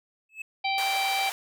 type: tone with exponential growth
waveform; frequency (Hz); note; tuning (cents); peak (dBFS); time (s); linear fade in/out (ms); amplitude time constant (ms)
triangle; 2600; E7; -24; -28; 0.29-0.42; 5; 28
type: harmonic tone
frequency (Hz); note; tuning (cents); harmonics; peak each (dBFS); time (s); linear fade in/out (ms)
780; G5; -9; 1 / 3 / 4 / 5 / 6; -27 / -29 / -36 / -35 / -38; 0.64-1.3; 10
type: band-pass noise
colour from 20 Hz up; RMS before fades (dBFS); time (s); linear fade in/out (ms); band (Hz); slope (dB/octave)
pink; -35; 0.78-1.32; 0; 610 to 16000; 24
effects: none